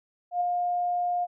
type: tone with ADSR envelope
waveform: sine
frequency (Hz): 709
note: F5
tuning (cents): +26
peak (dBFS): -21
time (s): 0.31-1.27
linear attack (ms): 100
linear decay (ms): 5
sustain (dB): -3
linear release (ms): 37
effects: none